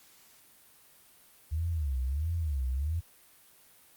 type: tone with vibrato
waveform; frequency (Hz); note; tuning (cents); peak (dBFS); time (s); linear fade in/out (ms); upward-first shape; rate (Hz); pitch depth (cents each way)
sine; 73.42; D2; 0; -28; 1.51-3.01; 20; sine; 1.5; 250
effects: white hiss -59 dBFS RMS until 3.96 s + Opus 48 kbps

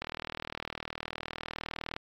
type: click train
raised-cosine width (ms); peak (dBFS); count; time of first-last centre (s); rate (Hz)
0.3; -19; 78; 0.02-1.964; 39.6
effects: AAC 64 kbps

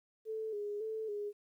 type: tone with vibrato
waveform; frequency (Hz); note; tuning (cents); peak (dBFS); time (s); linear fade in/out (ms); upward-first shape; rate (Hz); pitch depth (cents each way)
sine; 426; G#4; +44; -36; 0.25-1.33; 50; square; 1.8; 54
effects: 12-bit

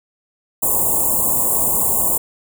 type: band-stop noise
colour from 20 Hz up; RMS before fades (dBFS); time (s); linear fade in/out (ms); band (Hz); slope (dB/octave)
white; -17; 0.62-2.18; 10; 1100 to 7100; 96
effects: none

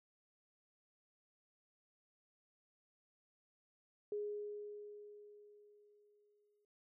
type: tone with exponential decay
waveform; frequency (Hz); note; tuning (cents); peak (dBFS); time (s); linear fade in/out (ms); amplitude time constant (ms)
sine; 415.3; G#4; 0; -37; 4.12-6.65; 2; 550
effects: none

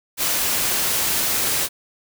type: noise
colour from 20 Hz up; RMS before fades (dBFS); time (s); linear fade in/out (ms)
white; -21; 0.17-1.69; 50
effects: none

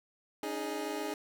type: chord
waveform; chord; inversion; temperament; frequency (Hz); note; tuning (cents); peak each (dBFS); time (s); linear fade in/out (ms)
25% pulse; C# suspended second; none; equal with one note detuned; 283.8 / 311.1 / 415.3; C#4 / D#4 / G#4; +41 / 0 / 0; -38 / -35 / -34; 0.43-1.14; 2
effects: none

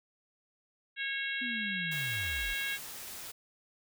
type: harmonic tone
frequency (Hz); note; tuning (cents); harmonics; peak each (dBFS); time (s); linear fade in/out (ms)
547; C#5; -23; 3 / 4 / 5 / 6 / 7; -36 / -38 / -40 / -42 / -43; 0.96-2.79; 50
type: linear sweep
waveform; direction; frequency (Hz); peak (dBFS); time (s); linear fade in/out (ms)
sine; down; 254.6 to 34.65; -39; 1.41-2.54; 10
type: noise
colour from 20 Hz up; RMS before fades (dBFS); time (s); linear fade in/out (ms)
white; -44; 1.91-3.32; 10
effects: none

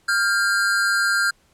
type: tone pair together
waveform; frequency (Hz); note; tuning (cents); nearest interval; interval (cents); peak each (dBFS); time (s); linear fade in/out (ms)
square; 1396.9 / 1598.1; F6 / G6; 0 / +33; major second; 233; -21; 0.08-1.31; 10
effects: pink hiss -60 dBFS RMS until 1.53 s + low-pass 11000 Hz 12 dB/octave

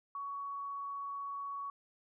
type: tone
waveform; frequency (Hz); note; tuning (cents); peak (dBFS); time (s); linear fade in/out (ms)
sine; 1121; C#6; +19; -38; 0.15-1.7; 2
effects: none

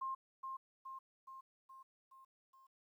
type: tone with echo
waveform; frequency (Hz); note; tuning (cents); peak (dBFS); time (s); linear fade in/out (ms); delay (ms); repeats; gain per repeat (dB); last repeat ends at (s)
sine; 1062; C6; +25; -38; 0.01-0.15; 10; 420; 6; -4; 2.67
effects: 13-bit

